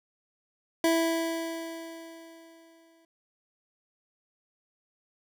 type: tone with exponential decay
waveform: 25% pulse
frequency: 329.6 Hz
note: E4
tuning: in tune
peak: -17 dBFS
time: 0.84-3.05 s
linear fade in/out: 2 ms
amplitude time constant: 480 ms
effects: none